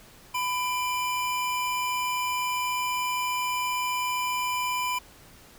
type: tone pair together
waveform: square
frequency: 999 / 2376 Hz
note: B5 / D7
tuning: +20 / +20 cents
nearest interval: octave + minor third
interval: 1500 cents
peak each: -28 / -32 dBFS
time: 0.34-4.99 s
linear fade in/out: 10 ms
effects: pink hiss -52 dBFS RMS until 5.58 s